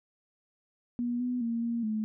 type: tone with pitch steps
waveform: sine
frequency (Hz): 241 / 247.8 / 231.7 / 233.8 / 216.4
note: B3 / B3 / A#3 / A#3 / A3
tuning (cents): -42 / +6 / -10 / +5 / -29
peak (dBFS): -28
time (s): 0.99-2.04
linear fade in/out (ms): 0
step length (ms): 210
effects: none